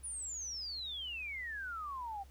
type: exponential sweep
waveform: sine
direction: down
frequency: 9960 to 765 Hz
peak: -39 dBFS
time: 0.03-2.24 s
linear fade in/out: 20 ms
effects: added 67 Hz sine -54 dBFS peak until 2.3 s + pink hiss -66 dBFS RMS until 2.3 s